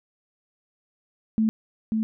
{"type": "tone with echo", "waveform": "sine", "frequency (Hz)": 220, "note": "A3", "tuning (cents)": 0, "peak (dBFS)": -18, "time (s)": [1.38, 1.49], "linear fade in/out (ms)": 0, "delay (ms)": 540, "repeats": 1, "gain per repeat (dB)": -3, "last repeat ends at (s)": 2.03, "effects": []}